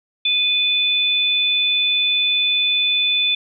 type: tone pair together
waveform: sine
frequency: 2475 / 3500 Hz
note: D#7 / A7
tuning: -10 / -10 cents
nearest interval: tritone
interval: 600 cents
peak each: -21 / -16 dBFS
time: 0.25-3.35 s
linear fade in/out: 5 ms
effects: none